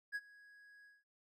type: tone with ADSR envelope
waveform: triangle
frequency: 1661.2 Hz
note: G#6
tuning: in tune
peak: -34 dBFS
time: 0.12-1.04 s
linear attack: 35 ms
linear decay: 43 ms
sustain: -23 dB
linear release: 190 ms
effects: none